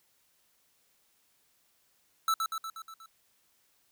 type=tone with echo; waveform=square; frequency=1318.5 Hz; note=E6; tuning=in tune; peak=-25 dBFS; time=2.28-2.34 s; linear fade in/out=2 ms; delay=120 ms; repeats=6; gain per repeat=-4 dB; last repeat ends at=3.06 s; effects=white hiss -70 dBFS RMS until 3.91 s